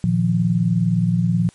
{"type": "chord", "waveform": "sine", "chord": "Bb suspended fourth", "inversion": "none", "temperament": "equal", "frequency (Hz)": [116.54, 155.56, 174.61], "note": ["Bb2", "Eb3", "F3"], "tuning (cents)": [0, 0, 0], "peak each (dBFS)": [-20, -23, -17], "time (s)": [0.04, 1.49], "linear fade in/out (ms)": 0, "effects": ["white hiss -53 dBFS RMS until 1.54 s", "MP3 48 kbps"]}